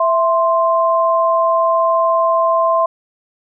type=tone pair together; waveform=sine; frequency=661 / 1046.5 Hz; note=E5 / C6; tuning=+5 / 0 cents; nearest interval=minor sixth; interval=795 cents; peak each=-14 dBFS; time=0-2.86 s; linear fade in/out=5 ms; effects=none